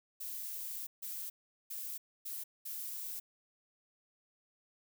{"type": "noise bursts at uneven times", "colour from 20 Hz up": "violet", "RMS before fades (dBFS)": -42, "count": 5, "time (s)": [[0.2, 0.87], [1.02, 1.3], [1.7, 1.98], [2.25, 2.44], [2.65, 3.2]], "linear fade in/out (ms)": 10, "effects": []}